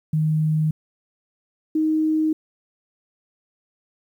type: tone pair in turn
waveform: sine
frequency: 155.56 / 312.8 Hz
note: D#3 / D#4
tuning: 0 / +9 cents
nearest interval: octave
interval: 1209 cents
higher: second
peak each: -17 dBFS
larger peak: neither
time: 0.13-0.71 / 1.75-2.33 s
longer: neither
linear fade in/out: 5 ms
effects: 9-bit